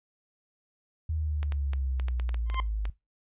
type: exponential sweep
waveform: sine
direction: down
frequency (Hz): 79.9 to 51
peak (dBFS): -27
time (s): 1.09-2.9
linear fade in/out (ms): 5
type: clicks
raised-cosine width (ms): 0.3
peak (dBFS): -23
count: 11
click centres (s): 1.43 / 1.522 / 1.734 / 1.998 / 2.084 / 2.198 / 2.292 / 2.344 / 2.5 / 2.544 / 2.854
type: tone with exponential growth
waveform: sawtooth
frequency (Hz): 1046.5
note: C6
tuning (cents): 0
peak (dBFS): -22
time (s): 2.46-2.6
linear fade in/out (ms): 0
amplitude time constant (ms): 30
effects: noise-tail reverb RT60 0.2 s tail -20 dB re dry + resampled to 8000 Hz